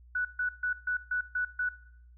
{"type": "tone bursts", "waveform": "sine", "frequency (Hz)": 1480, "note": "F#6", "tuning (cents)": 0, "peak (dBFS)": -27, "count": 7, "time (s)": [0.15, 1.69], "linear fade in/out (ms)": 5, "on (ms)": 100, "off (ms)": 140, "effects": ["noise-tail reverb RT60 0.8 s tail -19 dB re dry", "added 60 Hz sine -52 dBFS peak until 2.17 s"]}